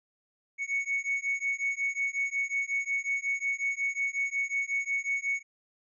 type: beating tone pair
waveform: triangle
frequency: 2217 / 2222.5 Hz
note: C#7 / C#7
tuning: 0 / +4 cents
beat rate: 5.5 Hz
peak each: -29 dBFS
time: 0.58-5.43 s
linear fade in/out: 50 ms
effects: tanh soft clip ceiling -20 dBFS + resampled to 22050 Hz